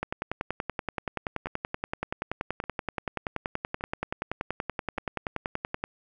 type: two click trains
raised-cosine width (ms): 0.5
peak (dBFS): -14 / -22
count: 62 / 4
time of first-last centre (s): 0.03-5.84 / 1.47-4.979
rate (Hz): 10.5 / 0.855
effects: none